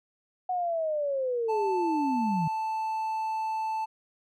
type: linear sweep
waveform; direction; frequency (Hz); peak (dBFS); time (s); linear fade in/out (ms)
sine; down; 741 to 153.3; -26; 0.49-2.48; 5
type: tone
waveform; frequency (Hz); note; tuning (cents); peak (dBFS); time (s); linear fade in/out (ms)
triangle; 880; A5; 0; -26; 1.48-3.86; 20
effects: none